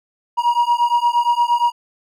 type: beating tone pair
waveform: triangle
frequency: 950 / 958.6 Hz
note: A#5 / A#5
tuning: +33 / +48 cents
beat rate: 8.6 Hz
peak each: -15 dBFS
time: 0.37-1.72 s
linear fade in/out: 20 ms
effects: none